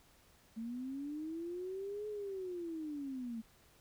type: linear two-way sweep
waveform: sine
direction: up then down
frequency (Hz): 220 to 426.3 to 220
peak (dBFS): -39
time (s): 0.56-3.42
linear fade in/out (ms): 20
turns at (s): 2.08
effects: pink hiss -66 dBFS RMS until 3.8 s